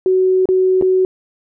sine tone with dropouts, 373.4 Hz, F#4, 16 cents sharp, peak -10 dBFS, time 0.06-1.05 s, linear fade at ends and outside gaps 1 ms, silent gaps 0.456-0.488 / 0.813-0.823 s, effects none

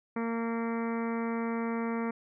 harmonic tone, 230 Hz, A#3, 23 cents flat, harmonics 1 / 2 / 3 / 4 / 5 / 6 / 7 / 8 / 9 / 10, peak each -31 / -36 / -44 / -41 / -43 / -45 / -52 / -48 / -48 / -50 dBFS, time 0.16-2.11 s, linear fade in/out 5 ms, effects none

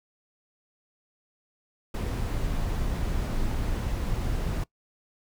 brown noise, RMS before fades -28 dBFS, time 1.94-4.64 s, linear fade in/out 5 ms, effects noise-tail reverb RT60 0.1 s tail -21 dB re dry

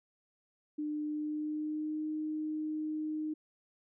sine tone with pitch glide, 300.5 to 308.4 Hz, D4 to D#4, +40 to -15 cents, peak -33 dBFS, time 0.78-3.34 s, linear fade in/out 10 ms, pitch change +45 cents, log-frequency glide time 1.03-2.07 s, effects none

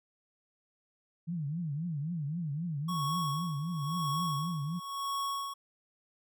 sine tone with vibrato, 157.4 Hz, D#3, 20 cents sharp, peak -32 dBFS, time 1.27-4.8 s, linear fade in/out 20 ms, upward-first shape triangle, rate 3.8 Hz, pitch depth 240 cents each way
square tone with tremolo, 1108.7 Hz, C#6, in tune, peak -32 dBFS, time 2.88-5.54 s, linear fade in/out 10 ms, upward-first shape sine, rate 0.97 Hz, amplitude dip 80%
effects none

